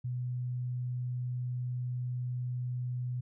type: tone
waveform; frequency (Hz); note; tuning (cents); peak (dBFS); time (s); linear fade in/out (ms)
sine; 124.3; B2; +12; -32; 0.04-3.21; 10
effects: none